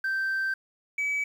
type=tone pair in turn; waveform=sine; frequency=1560 / 2286 Hz; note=G6 / D7; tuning=-9 / -47 cents; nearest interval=perfect fifth; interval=662 cents; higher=second; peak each=-23 dBFS; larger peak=neither; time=0.04-0.54 / 0.98-1.24 s; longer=first; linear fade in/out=5 ms; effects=tanh soft clip ceiling -24 dBFS + 9-bit

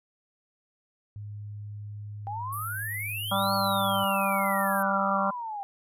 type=tone with pitch glide; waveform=sine; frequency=103.83 to 104.61 Hz; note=G#2 to G#2; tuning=0 to +13 cents; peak=-36 dBFS; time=1.16-4.04 s; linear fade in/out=0 ms; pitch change=+13 cents; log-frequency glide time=1.8-3.2 s
type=exponential two-way sweep; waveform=sine; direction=up then down; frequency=784 to 4435 to 784 Hz; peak=-32 dBFS; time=2.27-5.63 s; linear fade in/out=0 ms; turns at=3.54 s
type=band-pass noise; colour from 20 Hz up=pink; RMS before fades=-41 dBFS; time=2.52-4.83 s; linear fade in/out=10 ms; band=10000 to 14000 Hz; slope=96 dB/octave
type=harmonic tone; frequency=196 Hz; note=G3; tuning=in tune; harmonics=1 / 3 / 4 / 5 / 6 / 7; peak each=-31 / -31 / -31 / -31 / -31 / -31 dBFS; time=3.31-5.31 s; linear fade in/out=10 ms
effects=none

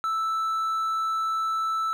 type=tone; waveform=triangle; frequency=1318.5 Hz; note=E6; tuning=in tune; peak=-22 dBFS; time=0.04-1.93 s; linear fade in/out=0 ms; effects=none

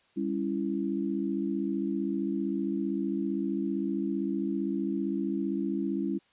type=chord; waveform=sine; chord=C# diminished; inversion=second; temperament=just; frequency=199.57 / 277.2 / 332.6 Hz; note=G3 / C#4 / E4; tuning=+31 / 0 / +16 cents; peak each=-32 dBFS; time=0.16-6.19 s; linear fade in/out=20 ms; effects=white hiss -66 dBFS RMS until 6.32 s + resampled to 8000 Hz

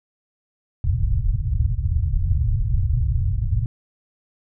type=low-pass noise; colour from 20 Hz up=white; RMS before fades=-20 dBFS; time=0.84-3.66 s; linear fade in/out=2 ms; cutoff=120 Hz; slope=48 dB/octave; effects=none

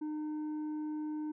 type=tone with tanh clipping; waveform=sine; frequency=304.9 Hz; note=D#4; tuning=35 cents flat; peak=-36 dBFS; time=0.01-1.32 s; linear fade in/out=10 ms; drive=5 dB; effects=none

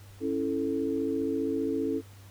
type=chord; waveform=sine; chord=A major; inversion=first; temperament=just; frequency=275 / 330 / 440 Hz; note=C#4 / E4 / A4; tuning=-14 / +2 / 0 cents; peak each=-30 / -32 / -31 dBFS; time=0.2-2.02 s; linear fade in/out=50 ms; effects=added 99 Hz sine -48 dBFS peak until 2.3 s + pink hiss -56 dBFS RMS until 2.3 s

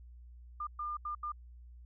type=tone bursts at uneven times; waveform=sine; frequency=1203 Hz; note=D6; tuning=41 cents sharp; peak=-35 dBFS; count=4; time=0.6-0.67 / 0.79-0.97 / 1.05-1.15 / 1.23-1.32 s; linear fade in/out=5 ms; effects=added 60 Hz sine -50 dBFS peak until 1.85 s

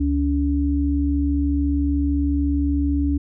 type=tone pair together; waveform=sine; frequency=71.22 / 284.9 Hz; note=C#2 / C#4; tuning=+47 / +48 cents; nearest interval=2 octaves; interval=2401 cents; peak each=-20 dBFS; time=0-3.18 s; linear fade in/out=10 ms; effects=none

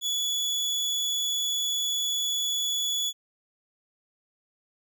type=tone; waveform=30% pulse; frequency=3415 Hz; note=G#7; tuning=48 cents sharp; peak=-23 dBFS; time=0.01-3.13 s; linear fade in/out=50 ms; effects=none

